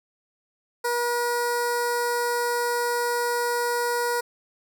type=tone with notch filter; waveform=15% pulse; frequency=480 Hz; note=B4; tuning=49 cents flat; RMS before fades=-25 dBFS; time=0.84-4.21 s; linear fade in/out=10 ms; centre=2800 Hz; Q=0.9; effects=none